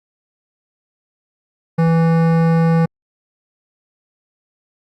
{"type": "tone with hard clipping", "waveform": "sine", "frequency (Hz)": 164.81, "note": "E3", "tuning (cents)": 0, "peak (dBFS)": -13, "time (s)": [1.78, 2.86], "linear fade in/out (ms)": 10, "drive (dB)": 16, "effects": ["Opus 48 kbps"]}